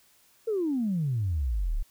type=exponential sweep; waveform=sine; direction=down; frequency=465.8 to 31.17 Hz; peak=-24 dBFS; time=0.47-1.83 s; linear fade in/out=10 ms; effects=tanh soft clip ceiling -20 dBFS + white hiss -62 dBFS RMS until 1.9 s